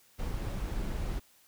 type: noise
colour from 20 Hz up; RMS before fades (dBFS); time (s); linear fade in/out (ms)
brown; -34; 0.18-1.2; 20
effects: white hiss -63 dBFS RMS until 1.47 s